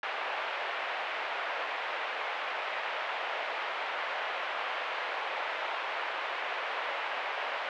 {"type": "band-pass noise", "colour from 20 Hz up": "pink", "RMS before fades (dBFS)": -35, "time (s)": [0.03, 7.69], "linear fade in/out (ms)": 2, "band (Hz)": [590, 2900], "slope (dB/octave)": 24, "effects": []}